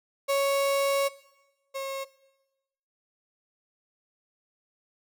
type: tone pair in turn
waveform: 35% pulse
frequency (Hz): 554.4 / 542.1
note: C#5 / C#5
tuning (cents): 0 / -39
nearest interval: unison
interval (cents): 39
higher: first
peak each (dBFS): -21 / -29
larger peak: first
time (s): 0.28-1.09 / 1.74-2.05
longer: first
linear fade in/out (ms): 20
effects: noise-tail reverb RT60 1.0 s tail -18 dB re dry